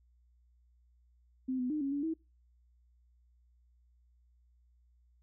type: tone with pitch steps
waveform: sine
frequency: 259.2 / 250.5 / 303.7 / 275.6 / 285.6 / 322.3 Hz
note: C4 / B3 / D#4 / C#4 / D4 / E4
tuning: -16 / +25 / -42 / -10 / -48 / -39 cents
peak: -31 dBFS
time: 1.48-2.14 s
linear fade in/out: 10 ms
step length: 110 ms
effects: noise-tail reverb RT60 0.3 s tail -26 dB re dry + added 60 Hz sine -64 dBFS peak until 5.22 s